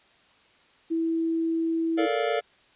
sine tone, 327.9 Hz, E4, 9 cents flat, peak -23 dBFS, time 0.9-2.07 s, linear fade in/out 20 ms
square chord, Bb major seventh, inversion third, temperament just, 437 / 466.2 / 582.7 / 699.2 Hz, A4 / Bb4 / D5 / F5, -12 / 0 / -14 / +2 cents, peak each -30 dBFS, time 1.97-2.41 s, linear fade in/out 20 ms
effects white hiss -59 dBFS RMS until 2.75 s + resampled to 8000 Hz

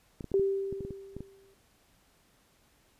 clicks, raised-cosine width 3 ms, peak -26 dBFS, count 10, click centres 0.208 / 0.243 / 0.317 / 0.396 / 0.726 / 0.807 / 0.85 / 0.907 / 1.166 / 1.206 s
sine tone with exponential decay, 391.2 Hz, G4, 4 cents flat, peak -21 dBFS, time 0.34-1.54 s, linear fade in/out 1 ms, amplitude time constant 260 ms
effects pink hiss -66 dBFS RMS until 2.99 s + resampled to 32000 Hz

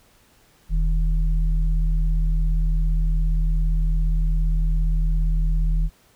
sine tone pair together, 41.29 / 156.1 Hz, E1 / D#3, +4 / +6 cents, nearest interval octave + major seventh, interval 2302 cents, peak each -17 / -28 dBFS, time 0.69-5.9 s, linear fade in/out 50 ms, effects pink hiss -57 dBFS RMS until 6.15 s

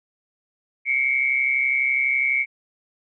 sine tone pair together, 2163 / 2295 Hz, C#7 / D7, -43 / -40 cents, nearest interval minor second, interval 103 cents, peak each -21 dBFS, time 0.85-2.46 s, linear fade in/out 50 ms, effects none

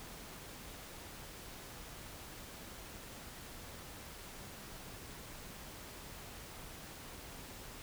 silence, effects pink hiss -50 dBFS RMS until 7.82 s

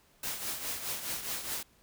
white noise with tremolo, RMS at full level -34 dBFS, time 0.23-1.63 s, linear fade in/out 5 ms, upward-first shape triangle, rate 4.8 Hz, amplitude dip 65%, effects pink hiss -65 dBFS RMS until 1.82 s

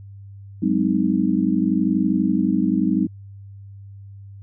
sine chord, Ab dominant seventh, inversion third, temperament just, 186.89 / 207.7 / 259.6 / 311.5 Hz, Gb3 / Ab3 / C4 / Eb4, +18 / 0 / -13 / +2 cents, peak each -22 dBFS, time 0.62-3.07 s, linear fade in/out 10 ms, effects added 99 Hz sine -37 dBFS peak until 4.42 s

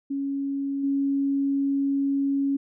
sine tone with level steps, 277.1 Hz, C#4, 1 cent flat, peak -25 / -21 dBFS, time 0.1-2.57 s, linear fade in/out 10 ms, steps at 0.83 s, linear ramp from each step 10 ms, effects none

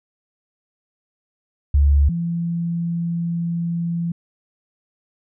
sine tone pair in turn, 71.3 / 169.58 Hz, C#2 / E3, +49 / +49 cents, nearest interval octave + minor third, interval 1500 cents, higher second, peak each -11 / -20 dBFS, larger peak first, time 1.74-2.09 / 2.09-4.12 s, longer second, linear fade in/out 5 ms, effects none

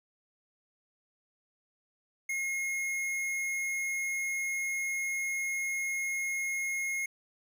sine tone with hard clipping, 2154 Hz, C7, 50 cents sharp, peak -32 dBFS, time 2.29-7.06 s, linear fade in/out 5 ms, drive 14 dB, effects none

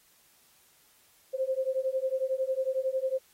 sine beating tone pair, 520 / 531 Hz, C5 / C5, -11 / +25 cents, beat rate 11 Hz, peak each -30 dBFS, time 1.33-3.19 s, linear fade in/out 20 ms, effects white hiss -63 dBFS RMS until 3.33 s + AAC 48 kbps

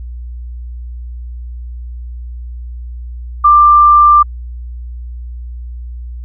sine tone, 1185 Hz, D6, 15 cents sharp, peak -3 dBFS, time 3.44-4.23 s, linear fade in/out 10 ms, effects added 60 Hz sine -23 dBFS peak until 6.24 s

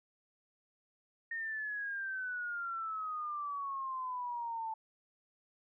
sine exponential sweep, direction down, 1847 to 880 Hz, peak -36 dBFS, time 1.31-4.74 s, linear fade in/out 5 ms, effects none

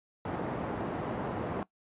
pink band-pass noise, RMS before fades -35 dBFS, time 0.25-1.63 s, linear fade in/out 2 ms, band 140 to 980 Hz, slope 12 dB/octave, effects noise-tail reverb RT60 0.1 s tail -19 dB re dry + resampled to 8000 Hz

